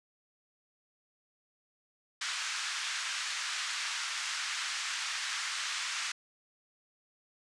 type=band-pass noise; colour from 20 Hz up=pink; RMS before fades=-36 dBFS; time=2.21-6.12 s; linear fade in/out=5 ms; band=1300 to 7400 Hz; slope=24 dB/octave; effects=resampled to 24000 Hz